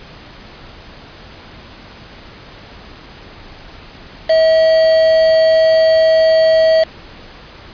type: tone with quantisation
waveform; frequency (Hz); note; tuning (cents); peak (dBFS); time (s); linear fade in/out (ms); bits
triangle; 643; E5; -43; -6; 4.29-6.84; 10; 3
effects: pink hiss -37 dBFS RMS until 7.73 s + resampled to 11025 Hz